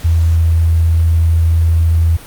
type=tone; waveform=sine; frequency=82.41 Hz; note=E2; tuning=in tune; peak=-8 dBFS; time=0.04-2.17 s; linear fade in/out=10 ms; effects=pink hiss -35 dBFS RMS until 2.26 s + Opus 48 kbps